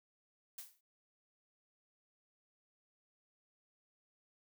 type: noise with exponential decay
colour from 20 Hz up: blue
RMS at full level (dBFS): -44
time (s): 0.58-0.81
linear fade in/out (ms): 5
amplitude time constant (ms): 50
effects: noise-tail reverb RT60 0.1 s tail -20 dB re dry